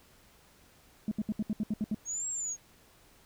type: tone bursts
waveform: sine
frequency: 213.3 Hz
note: G#3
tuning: 46 cents sharp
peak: -26 dBFS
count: 9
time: 1.08-1.946 s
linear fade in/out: 2 ms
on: 34 ms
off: 70 ms
type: exponential two-way sweep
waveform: sine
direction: up then down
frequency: 6490 to 7680 to 6490 Hz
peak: -32 dBFS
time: 2.05-2.57 s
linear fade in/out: 50 ms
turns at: 2.28 s
effects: tanh soft clip ceiling -25 dBFS + pink hiss -61 dBFS RMS until 3.25 s